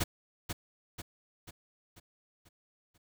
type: noise with echo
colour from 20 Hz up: pink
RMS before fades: -29 dBFS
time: 0-0.04 s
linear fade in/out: 10 ms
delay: 490 ms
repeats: 6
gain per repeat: -6 dB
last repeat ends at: 2.98 s
effects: none